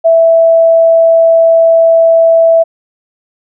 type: tone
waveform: sine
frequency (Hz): 659.3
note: E5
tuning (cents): 0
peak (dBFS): -3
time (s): 0.04-2.64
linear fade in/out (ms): 20
effects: none